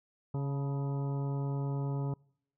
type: harmonic tone with a mistuned harmonic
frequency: 139.2 Hz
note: C#3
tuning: 8 cents sharp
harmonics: 1 / 2 / 3 / 4 / 5 / 6 / 7 / 9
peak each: -31 / -42 / -43 / -49 / -51 / -50 / -51 / -55 dBFS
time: 0.34-2.14 s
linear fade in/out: 5 ms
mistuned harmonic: 6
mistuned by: +69 cents
effects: noise-tail reverb RT60 0.7 s tail -26 dB re dry